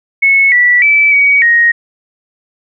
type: tone with pitch steps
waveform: sine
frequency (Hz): 2197 / 1957 / 2311 / 2259 / 1874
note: C#7 / B6 / D7 / C#7 / A#6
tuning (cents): -16 / -16 / -28 / +32 / +9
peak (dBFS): -5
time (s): 0.22-1.72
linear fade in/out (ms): 10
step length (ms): 300
effects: none